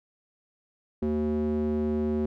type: tone with band-pass filter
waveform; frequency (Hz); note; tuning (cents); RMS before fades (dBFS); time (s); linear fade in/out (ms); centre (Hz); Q
square; 75.4; D2; +46; -27; 1.02-2.26; 5; 300; 9.2
effects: none